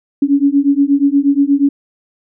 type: beating tone pair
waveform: sine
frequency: 277.2 / 285.6 Hz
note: C#4 / D4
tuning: 0 / -48 cents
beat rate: 8.4 Hz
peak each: -12 dBFS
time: 0.22-1.69 s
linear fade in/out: 5 ms
effects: none